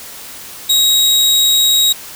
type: tone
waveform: sawtooth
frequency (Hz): 3806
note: A#7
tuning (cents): +35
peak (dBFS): -6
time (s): 0.69-1.93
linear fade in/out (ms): 10
effects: white hiss -32 dBFS RMS until 2.15 s